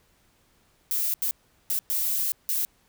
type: noise bursts at uneven times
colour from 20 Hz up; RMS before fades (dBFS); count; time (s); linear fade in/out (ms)
violet; -26; 5; 0.91-1.14 / 1.22-1.31 / 1.7-1.79 / 1.9-2.32 / 2.49-2.65; 0
effects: pink hiss -64 dBFS RMS until 2.88 s